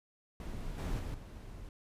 brown noise with level steps, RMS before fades -41 / -35 / -39 / -47 dBFS, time 0.4-1.69 s, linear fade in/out 2 ms, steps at 0.78 / 0.99 / 1.14 s, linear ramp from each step 5 ms, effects resampled to 32000 Hz

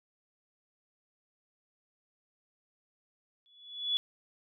sine tone with exponential growth, 3416 Hz, G#7, 48 cents sharp, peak -24 dBFS, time 3.46-3.97 s, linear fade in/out 0 ms, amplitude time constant 110 ms, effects none

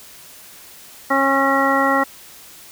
harmonic tone, 272.7 Hz, C#4, 28 cents flat, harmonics 1 / 2 / 3 / 4 / 5 / 7, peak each -21 / -21 / -21 / -21 / -21 / -21 dBFS, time 1.1-2.04 s, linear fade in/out 10 ms, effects white hiss -42 dBFS RMS until 2.71 s

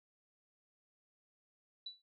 sine tone with exponential decay, 3951 Hz, B7, in tune, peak -39 dBFS, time 1.86-2.02 s, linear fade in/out 5 ms, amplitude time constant 34 ms, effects none

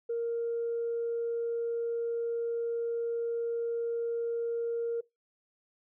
sine tone, 466.2 Hz, A#4, in tune, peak -28 dBFS, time 0.09-5.01 s, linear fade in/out 10 ms, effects noise-tail reverb RT60 0.2 s tail -22 dB re dry + tanh soft clip ceiling -25 dBFS

